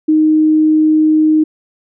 sine tone, 310.5 Hz, D#4, 3 cents flat, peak -7 dBFS, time 0.08-1.44 s, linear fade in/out 10 ms, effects none

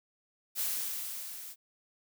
blue noise with level ramp, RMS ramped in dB -31 to -46 dBFS, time 0.55-1.56 s, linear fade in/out 50 ms, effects none

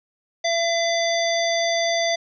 harmonic tone with a mistuned harmonic, 674 Hz, E5, 38 cents sharp, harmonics 1 / 3 / 5 / 7 / 9, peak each -21 / -26 / -28 / -29 / -31 dBFS, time 0.44-2.16 s, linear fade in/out 10 ms, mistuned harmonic 5, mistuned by +72 cents, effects none

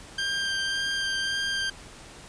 20% pulse tone with vibrato, 1584 Hz, G6, 18 cents sharp, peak -21 dBFS, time 0.18-1.7 s, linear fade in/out 5 ms, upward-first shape sine, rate 1.8 Hz, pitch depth 11 cents each way, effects pink hiss -46 dBFS RMS until 2.28 s + resampled to 22050 Hz

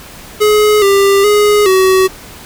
square tone with pitch steps, 422.5 / 396.1 / 416.1 / 377.4 Hz, G#4 / G4 / G#4 / F#4, +30 / +18 / +3 / +34 cents, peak -7 dBFS, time 0.4-2.08 s, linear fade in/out 20 ms, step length 420 ms, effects pink hiss -33 dBFS RMS until 2.45 s

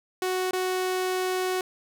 sawtooth tone with dropouts, 370 Hz, F#4, in tune, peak -21 dBFS, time 0.22-1.61 s, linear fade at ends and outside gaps 2 ms, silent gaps 0.51-0.532 s, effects none

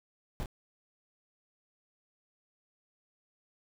brown noise with echo, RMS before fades -34 dBFS, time 0.4-0.43 s, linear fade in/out 0 ms, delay 28 ms, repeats 1, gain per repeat -5 dB, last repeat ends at 0.458 s, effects none

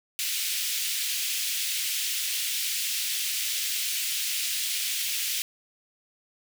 pink high-pass noise, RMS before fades -29 dBFS, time 0.19-5.42 s, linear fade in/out 0 ms, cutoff 2500 Hz, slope 24 dB/octave, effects none

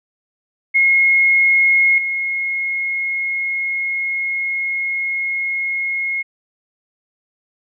sine tone with level steps, 2159 Hz, C#7, 46 cents flat, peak -10 / -18 dBFS, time 0.74-6.23 s, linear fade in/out 20 ms, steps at 1.98 s, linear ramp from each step 2 ms, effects none

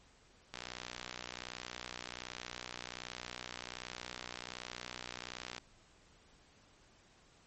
click train, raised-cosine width 0.2 ms, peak -24 dBFS, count 310, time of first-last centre 0.54-5.581 s, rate 61.3 Hz, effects pink hiss -65 dBFS RMS until 7.46 s + MP3 32 kbps

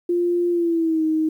sine tone with pitch glide, 349.2 to 314.7 Hz, F4 to D#4, 0 to +20 cents, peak -17 dBFS, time 0.09-1.29 s, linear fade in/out 5 ms, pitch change -180 cents, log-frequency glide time 0.5-1.04 s, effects 9-bit

